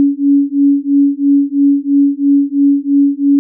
sine beating tone pair, 280 / 283 Hz, C#4 / C#4, +18 / +36 cents, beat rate 3 Hz, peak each -11 dBFS, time 0-3.39 s, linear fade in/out 0 ms, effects none

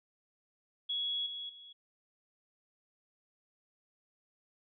sine tone with level steps, 3350 Hz, G#7, 14 cents sharp, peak -32 / -39 / -50 dBFS, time 0.89-1.73 s, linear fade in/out 10 ms, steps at 1.26 / 1.49 s, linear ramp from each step 5 ms, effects none

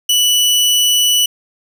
sawtooth tone, 2960 Hz, F#7, in tune, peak -7 dBFS, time 0.09-1.26 s, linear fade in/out 5 ms, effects none

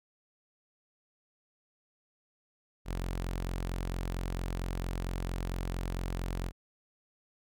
sawtooth tone, 44.41 Hz, F1, 30 cents sharp, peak -29 dBFS, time 2.85-6.52 s, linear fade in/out 50 ms, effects none

